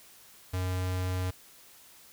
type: tone with notch filter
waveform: square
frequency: 91.8 Hz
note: F#2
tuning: 13 cents flat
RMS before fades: -31 dBFS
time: 0.53-1.31 s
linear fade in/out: 10 ms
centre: 210 Hz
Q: 1.5
effects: white hiss -55 dBFS RMS until 2.12 s